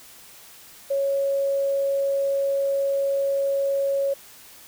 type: tone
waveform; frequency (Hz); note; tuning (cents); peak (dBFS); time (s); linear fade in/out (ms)
sine; 553; C#5; -4; -20; 0.9-4.14; 10
effects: white hiss -47 dBFS RMS until 4.67 s